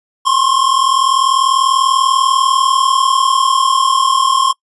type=tone pair together; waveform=square; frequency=1046.5 / 1086.7 Hz; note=C6 / C#6; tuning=0 / -35 cents; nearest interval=minor second; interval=65 cents; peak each=-14 dBFS; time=0.25-4.53 s; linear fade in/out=20 ms; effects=noise-tail reverb RT60 0.1 s tail -24 dB re dry + resampled to 24000 Hz